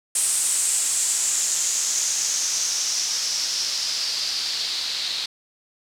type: noise with low-pass filter sweep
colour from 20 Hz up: blue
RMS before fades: -24 dBFS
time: 0.15-5.26 s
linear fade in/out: 5 ms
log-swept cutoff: 8700 to 4100 Hz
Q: 4.3
effects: none